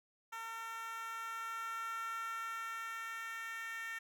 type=tone with high-pass filter sweep; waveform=10% pulse; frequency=453.8 Hz; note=A#4; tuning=47 cents flat; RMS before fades=-43 dBFS; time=0.32-3.99 s; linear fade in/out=10 ms; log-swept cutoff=1100 to 1700 Hz; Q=5.3; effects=none